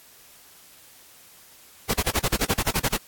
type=noise bursts; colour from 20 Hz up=pink; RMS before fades=-22 dBFS; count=13; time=1.89-2.971 s; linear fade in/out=10 ms; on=49 ms; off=37 ms; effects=white hiss -51 dBFS RMS until 3.07 s + AAC 64 kbps